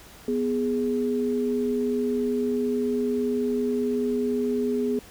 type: tone pair together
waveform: sine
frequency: 246.9 / 415.3 Hz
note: B3 / G#4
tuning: 0 / 0 cents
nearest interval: major sixth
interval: 900 cents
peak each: -25 dBFS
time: 0.28-4.99 s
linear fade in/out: 2 ms
effects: pink hiss -48 dBFS RMS until 5.1 s